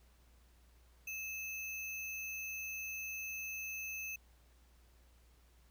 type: tone with sample-and-hold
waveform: sine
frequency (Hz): 2600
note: E7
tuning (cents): -24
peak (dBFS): -40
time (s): 1.07-4.16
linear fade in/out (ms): 5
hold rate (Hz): 8820
effects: added 60 Hz sine -63 dBFS peak until 5.7 s + pink hiss -71 dBFS RMS until 5.7 s